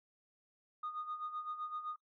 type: tone with tremolo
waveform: sine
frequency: 1232 Hz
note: D#6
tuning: 17 cents flat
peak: -36 dBFS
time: 0.83-1.96 s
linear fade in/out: 5 ms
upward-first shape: sine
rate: 7.8 Hz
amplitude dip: 70%
effects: noise-tail reverb RT60 0.1 s tail -19 dB re dry + tanh soft clip ceiling -34 dBFS